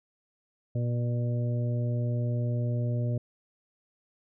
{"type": "harmonic tone", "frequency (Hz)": 120, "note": "B2", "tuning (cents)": -49, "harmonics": [1, 2, 3, 4, 5], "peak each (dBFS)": [-26, -37, -42, -43, -40], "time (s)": [0.75, 3.18], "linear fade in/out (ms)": 5, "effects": []}